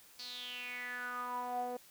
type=tone with band-pass filter sweep; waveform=sawtooth; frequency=246.9 Hz; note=B3; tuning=in tune; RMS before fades=-41 dBFS; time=0.19-1.77 s; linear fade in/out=5 ms; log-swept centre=4600 to 580 Hz; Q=7.2; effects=white hiss -60 dBFS RMS until 1.9 s